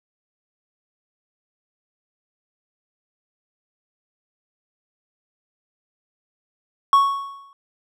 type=tone with exponential decay; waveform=triangle; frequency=1108.7 Hz; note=C#6; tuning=in tune; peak=-7 dBFS; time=6.93-7.53 s; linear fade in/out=1 ms; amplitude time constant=130 ms; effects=none